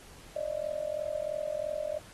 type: tone with amplitude modulation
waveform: sine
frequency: 607 Hz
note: D#5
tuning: 43 cents flat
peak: -27 dBFS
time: 0.36-1.99 s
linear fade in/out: 5 ms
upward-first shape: sine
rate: 43 Hz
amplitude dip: 90%
effects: pink hiss -53 dBFS RMS until 2.13 s + AAC 32 kbps